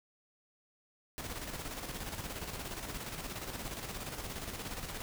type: noise with tremolo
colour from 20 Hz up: pink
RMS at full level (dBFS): -40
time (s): 1.18-5.02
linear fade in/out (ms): 0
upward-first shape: square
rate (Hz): 17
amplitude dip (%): 45
effects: none